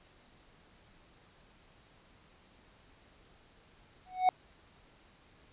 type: tone with exponential growth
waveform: triangle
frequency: 740 Hz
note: F#5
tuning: in tune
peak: -17 dBFS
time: 4.06-4.29 s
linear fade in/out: 1 ms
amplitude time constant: 50 ms
effects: pink hiss -62 dBFS RMS until 5.52 s + resampled to 8000 Hz